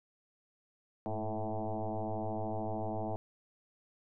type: tone with frequency modulation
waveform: sine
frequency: 327.5 Hz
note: E4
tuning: 11 cents flat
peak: -33 dBFS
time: 1.06-3.16 s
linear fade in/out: 0 ms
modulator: 108 Hz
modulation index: 4.6
effects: none